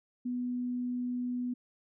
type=tone; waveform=sine; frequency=246.9 Hz; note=B3; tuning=in tune; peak=-31 dBFS; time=0.25-1.54 s; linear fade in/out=10 ms; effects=none